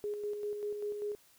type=tone with tremolo; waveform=sine; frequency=415.3 Hz; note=G#4; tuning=in tune; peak=-33 dBFS; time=0.04-1.15 s; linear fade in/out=0 ms; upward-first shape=square; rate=5.1 Hz; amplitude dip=40%; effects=white hiss -64 dBFS RMS until 1.38 s

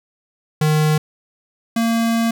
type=tone pair in turn; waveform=square; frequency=153.6 / 229.2 Hz; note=D#3 / A#3; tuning=-22 / -29 cents; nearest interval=perfect fifth; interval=693 cents; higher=second; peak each=-14 / -16 dBFS; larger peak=first; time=0.61-0.98 / 1.76-2.31 s; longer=second; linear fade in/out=5 ms; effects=none

